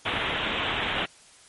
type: low-pass noise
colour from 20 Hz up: white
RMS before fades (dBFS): -28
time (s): 0.05-1.06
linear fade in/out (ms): 10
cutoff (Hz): 3600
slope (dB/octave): 96
effects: white hiss -53 dBFS RMS until 1.48 s + MP3 48 kbps